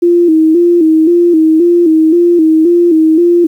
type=tone with vibrato; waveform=sine; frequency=331.6 Hz; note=E4; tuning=10 cents sharp; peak=-4 dBFS; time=0.02-3.47 s; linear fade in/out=10 ms; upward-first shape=square; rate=1.9 Hz; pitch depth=77 cents each way; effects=7-bit